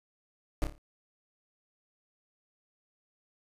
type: noise with echo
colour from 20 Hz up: brown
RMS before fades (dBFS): -26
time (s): 0.62-0.64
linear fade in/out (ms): 0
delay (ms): 28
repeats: 5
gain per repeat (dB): -7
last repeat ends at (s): 0.78
effects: resampled to 32000 Hz